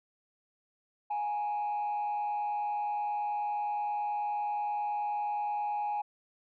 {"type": "tone with frequency modulation", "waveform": "sine", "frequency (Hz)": 830.6, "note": "G#5", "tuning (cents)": 0, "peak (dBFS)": -28, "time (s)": [1.1, 6.02], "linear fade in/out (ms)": 10, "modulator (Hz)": 110, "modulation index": 0.35, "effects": ["tanh soft clip ceiling -28 dBFS"]}